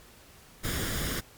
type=noise with comb filter; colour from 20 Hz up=pink; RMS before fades=-31 dBFS; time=0.63-1.21 s; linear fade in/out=20 ms; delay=0.58 ms; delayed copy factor=+0.6; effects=pink hiss -54 dBFS RMS until 1.37 s + MP3 96 kbps